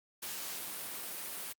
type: noise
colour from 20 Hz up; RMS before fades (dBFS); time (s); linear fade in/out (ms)
white; -41; 0.22-1.53; 10
effects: high-pass 150 Hz 12 dB/octave + Opus 48 kbps